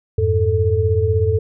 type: tone cluster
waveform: sine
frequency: 87.1 / 103.3 / 440.3 Hz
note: F2 / G#2 / A4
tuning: -4 / -9 / +1 cents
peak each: -18 dBFS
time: 0.18-1.39 s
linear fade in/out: 5 ms
effects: none